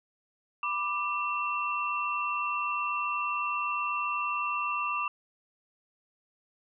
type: tone cluster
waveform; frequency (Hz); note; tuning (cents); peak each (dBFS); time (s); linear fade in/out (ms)
sine; 987 / 1180 / 2706; B5 / D6 / E7; -1 / +8 / +45; -37 / -30 / -33; 0.63-5.08; 2
effects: none

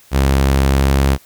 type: tone with pitch glide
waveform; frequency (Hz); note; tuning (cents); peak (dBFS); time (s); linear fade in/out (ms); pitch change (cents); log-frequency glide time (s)
sawtooth; 67.8 to 68.19; C#2 to C#2; -38 to -28; -7; 0.11-1.18; 50; +10; 0.75-0.92
effects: white hiss -48 dBFS RMS until 1.25 s

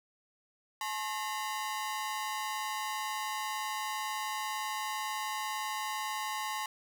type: ring-modulated tone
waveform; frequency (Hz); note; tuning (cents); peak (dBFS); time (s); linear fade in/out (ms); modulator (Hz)
sawtooth; 967; B5; -37; -27; 0.81-6.66; 2; 109
effects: none

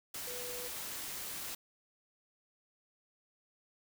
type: tone in noise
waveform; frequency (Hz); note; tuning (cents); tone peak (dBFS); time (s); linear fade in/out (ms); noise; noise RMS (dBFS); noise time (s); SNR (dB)
sine; 492.5; B4; -5; -45; 0.27-0.68; 5; white; -42; 0.14-1.55; -6
effects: none

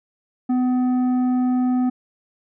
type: tone with tanh clipping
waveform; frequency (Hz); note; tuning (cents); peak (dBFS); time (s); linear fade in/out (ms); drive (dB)
sine; 251.6; B3; +32; -18; 0.49-1.9; 10; 8
effects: none

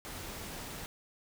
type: noise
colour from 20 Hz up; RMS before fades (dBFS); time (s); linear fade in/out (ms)
pink; -43; 0.05-0.86; 0
effects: none

